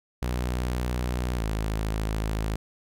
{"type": "tone with pitch glide", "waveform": "sawtooth", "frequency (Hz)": [61.4, 53.76], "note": ["B1", "A1"], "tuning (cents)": [-9, -39], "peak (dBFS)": -22, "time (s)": [0.22, 2.56], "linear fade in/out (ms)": 5, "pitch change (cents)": -230, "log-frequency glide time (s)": [1.36, 1.42], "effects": []}